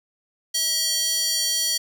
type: tone with high-pass filter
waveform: square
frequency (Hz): 643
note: E5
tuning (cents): -43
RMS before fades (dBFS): -23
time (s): 0.54-1.78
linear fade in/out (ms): 10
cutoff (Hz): 4500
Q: 2.1
effects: none